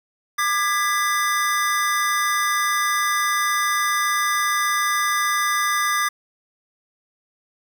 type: chord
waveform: square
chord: G# diminished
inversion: second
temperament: just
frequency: 1196.1 / 1661.2 / 1993.5 Hz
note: D6 / G#6 / B6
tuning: +31 / 0 / +16 cents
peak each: -22 / -26 / -26 dBFS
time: 0.38-6.09 s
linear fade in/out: 10 ms
effects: none